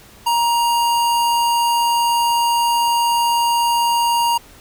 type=tone; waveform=square; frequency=941 Hz; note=A#5; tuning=16 cents sharp; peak=-15 dBFS; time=0.26-4.38 s; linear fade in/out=10 ms; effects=pink hiss -45 dBFS RMS until 4.6 s